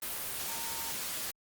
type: tone in noise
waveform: sine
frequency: 917 Hz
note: A#5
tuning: 29 cents flat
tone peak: -45 dBFS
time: 0.48-0.91 s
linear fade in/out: 5 ms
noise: white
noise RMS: -37 dBFS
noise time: 0.02-1.31 s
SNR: -11 dB
effects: Opus 32 kbps